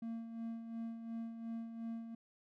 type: tone with tremolo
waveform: triangle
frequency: 228.5 Hz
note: A#3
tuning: 34 cents flat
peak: -37 dBFS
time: 0.02-2.15 s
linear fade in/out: 5 ms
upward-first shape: sine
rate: 2.8 Hz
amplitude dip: 55%
effects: none